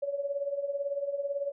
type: tone with tremolo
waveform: sine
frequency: 564 Hz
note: C#5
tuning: 30 cents sharp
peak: -26 dBFS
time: 0.02-1.52 s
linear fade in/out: 10 ms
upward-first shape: triangle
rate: 18 Hz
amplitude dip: 80%
effects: none